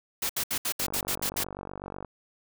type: noise bursts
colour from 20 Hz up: white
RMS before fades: -29 dBFS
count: 9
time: 0.22-1.438 s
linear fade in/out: 5 ms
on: 74 ms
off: 69 ms
type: click train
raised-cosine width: 1 ms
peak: -23 dBFS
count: 61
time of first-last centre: 0.8-2.047 s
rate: 48.1 Hz
effects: none